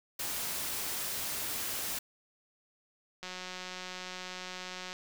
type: noise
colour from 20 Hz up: white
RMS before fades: -36 dBFS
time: 0.19-1.99 s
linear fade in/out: 5 ms
type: click train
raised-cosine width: 0.2 ms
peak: -24 dBFS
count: 312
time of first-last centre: 3.23-4.929 s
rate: 183 Hz
effects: none